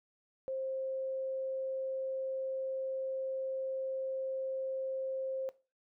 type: tone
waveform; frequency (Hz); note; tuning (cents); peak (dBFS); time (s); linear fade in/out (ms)
sine; 529; C5; +19; -34; 0.48-5.49; 0
effects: noise-tail reverb RT60 0.3 s tail -18 dB re dry